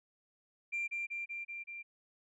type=tone with echo; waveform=sine; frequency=2373 Hz; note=D7; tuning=17 cents sharp; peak=-32 dBFS; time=0.72-0.88 s; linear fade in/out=20 ms; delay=190 ms; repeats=5; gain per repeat=-2 dB; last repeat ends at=1.83 s; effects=tanh soft clip ceiling -30 dBFS